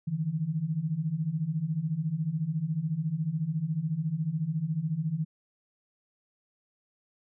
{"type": "beating tone pair", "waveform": "sine", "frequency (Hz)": [149.1, 163.1], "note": ["D3", "E3"], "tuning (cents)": [27, -18], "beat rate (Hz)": 14, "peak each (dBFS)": [-32, -29], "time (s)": [0.07, 5.25], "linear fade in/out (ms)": 10, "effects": []}